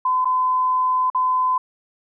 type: tone with dropouts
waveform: sine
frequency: 1018 Hz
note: C6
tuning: 48 cents flat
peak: -16 dBFS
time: 0.05-1.58 s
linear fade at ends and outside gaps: 5 ms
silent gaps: 0.247-0.254 / 1.101-1.147 s
effects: none